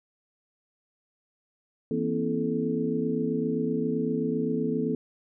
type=tone cluster; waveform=sine; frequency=165.8 / 236.8 / 264.5 / 326.7 / 433.8 Hz; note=E3 / A#3 / C4 / E4 / A4; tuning=+10 / +27 / +19 / -15 / -25 cents; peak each=-33 / -29 / -31 / -35 / -30 dBFS; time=1.91-4.95 s; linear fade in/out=2 ms; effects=none